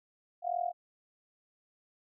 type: tone with amplitude modulation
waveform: sine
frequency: 704 Hz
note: F5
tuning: 14 cents sharp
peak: -26 dBFS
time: 0.42-0.73 s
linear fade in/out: 50 ms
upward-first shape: sine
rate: 42.2 Hz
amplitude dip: 90%
effects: none

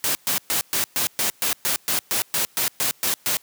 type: noise bursts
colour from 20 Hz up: white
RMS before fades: -22 dBFS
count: 15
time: 0.04-3.37 s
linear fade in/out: 0 ms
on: 110 ms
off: 120 ms
effects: white hiss -55 dBFS RMS until 3.42 s + high-pass 100 Hz 12 dB/octave

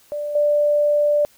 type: tone with level steps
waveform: sine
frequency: 589 Hz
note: D5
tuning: 5 cents sharp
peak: -23 / -14 dBFS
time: 0.12-1.25 s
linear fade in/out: 0 ms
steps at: 0.35 s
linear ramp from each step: 5 ms
effects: white hiss -54 dBFS RMS until 1.37 s

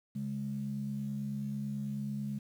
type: tone pair together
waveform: sine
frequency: 138.53 / 207.7 Hz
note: C#3 / G#3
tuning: -1 / 0 cents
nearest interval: perfect fifth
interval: 701 cents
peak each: -38 / -35 dBFS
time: 0.15-2.39 s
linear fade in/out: 10 ms
effects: tanh soft clip ceiling -26 dBFS + 10-bit

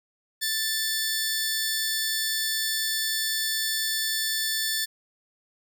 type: tone pair together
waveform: 15% pulse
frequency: 1764 / 4445 Hz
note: A6 / C#8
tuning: +4 / +4 cents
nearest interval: octave + major third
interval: 1600 cents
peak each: -21 / -22 dBFS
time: 0.41-4.86 s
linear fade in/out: 20 ms
effects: none

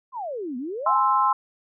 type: exponential two-way sweep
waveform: sine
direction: down then up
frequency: 1097 to 236.6 to 1097 Hz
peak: -28 dBFS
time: 0.12-1.03 s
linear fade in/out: 50 ms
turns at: 0.57 s
type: chord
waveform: sine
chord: Ab augmented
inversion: none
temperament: equal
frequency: 830.6 / 1046.5 / 1318.5 Hz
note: Ab5 / C6 / E6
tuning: 0 / 0 / 0 cents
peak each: -24 / -19 / -24 dBFS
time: 0.86-1.33 s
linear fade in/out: 5 ms
effects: none

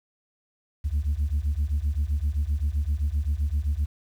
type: beating tone pair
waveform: sine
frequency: 69.3 / 77 Hz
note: C#2 / D#2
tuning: 0 / -17 cents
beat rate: 7.7 Hz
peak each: -24 dBFS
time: 0.84-3.86 s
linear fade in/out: 20 ms
effects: tanh soft clip ceiling -19 dBFS + 9-bit

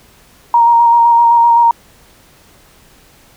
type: tone with vibrato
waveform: sine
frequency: 937 Hz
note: A#5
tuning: 9 cents sharp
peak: -5 dBFS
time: 0.54-1.71 s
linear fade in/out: 2 ms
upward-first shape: square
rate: 7.8 Hz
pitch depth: 14 cents each way
effects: pink hiss -46 dBFS RMS until 3.36 s

